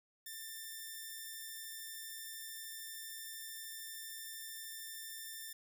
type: tone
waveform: 5% pulse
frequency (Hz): 1787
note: A6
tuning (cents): +26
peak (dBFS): -34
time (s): 0.26-5.53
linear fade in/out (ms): 5
effects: none